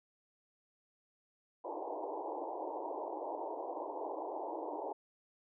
white band-pass noise, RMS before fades -41 dBFS, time 1.64-4.93 s, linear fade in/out 10 ms, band 300 to 970 Hz, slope 96 dB/octave, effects none

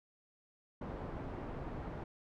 pink low-pass noise, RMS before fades -43 dBFS, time 0.81-2.04 s, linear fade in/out 5 ms, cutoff 1000 Hz, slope 12 dB/octave, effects none

